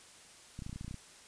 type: clicks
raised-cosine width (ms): 5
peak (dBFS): -30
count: 11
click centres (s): 0.591 / 0.622 / 0.664 / 0.695 / 0.729 / 0.76 / 0.811 / 0.846 / 0.88 / 0.911 / 0.943
effects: white hiss -56 dBFS RMS until 1.27 s + resampled to 22050 Hz